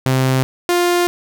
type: tone pair in turn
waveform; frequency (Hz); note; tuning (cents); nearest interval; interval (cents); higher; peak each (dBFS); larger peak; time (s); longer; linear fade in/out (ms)
sawtooth; 130.81 / 351.3; C3 / F4; 0 / +10; octave + perfect fourth; 1710; second; -9; neither; 0.06-0.43 / 0.69-1.07; second; 0
effects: none